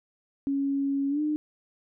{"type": "tone with pitch glide", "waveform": "sine", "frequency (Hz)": [277.2, 302.3], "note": ["C#4", "D#4"], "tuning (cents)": [0, -50], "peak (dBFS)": -24, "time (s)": [0.47, 1.36], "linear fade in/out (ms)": 0, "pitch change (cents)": 150, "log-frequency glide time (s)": [1.09, 1.21], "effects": []}